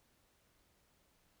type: silence
effects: pink hiss -73 dBFS RMS until 1.4 s